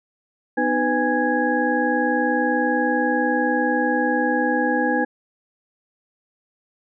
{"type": "tone cluster", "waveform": "sine", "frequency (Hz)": [248.4, 308.5, 500, 821, 1660], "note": ["B3", "D#4", "B4", "G#5", "G#6"], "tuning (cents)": [10, -15, 21, -20, -1], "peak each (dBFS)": -24, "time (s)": [0.57, 5.05], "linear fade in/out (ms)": 10, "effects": []}